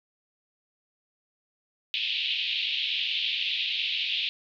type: band-pass noise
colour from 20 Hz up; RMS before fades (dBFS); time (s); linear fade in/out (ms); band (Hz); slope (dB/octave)
pink; -29; 1.94-4.29; 0; 2600 to 3800; 48
effects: none